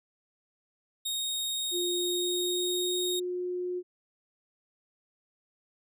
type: tone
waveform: sawtooth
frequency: 3729 Hz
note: A#7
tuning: in tune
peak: -27 dBFS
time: 1.05-3.2 s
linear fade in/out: 10 ms
type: tone with pitch glide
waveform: sine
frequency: 352.6 to 359.6 Hz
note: F4 to F#4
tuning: +17 to -49 cents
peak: -30 dBFS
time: 1.71-3.83 s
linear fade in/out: 50 ms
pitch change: +34 cents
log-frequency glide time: 1.9-2.94 s
effects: none